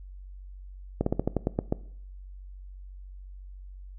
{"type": "slowing click train", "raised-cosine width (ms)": 2, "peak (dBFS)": -11, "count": 9, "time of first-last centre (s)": [1.01, 1.725], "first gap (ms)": 54, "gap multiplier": 1.14, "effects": ["noise-tail reverb RT60 0.6 s tail -19 dB re dry", "added 47 Hz sine -41 dBFS peak until 3.98 s"]}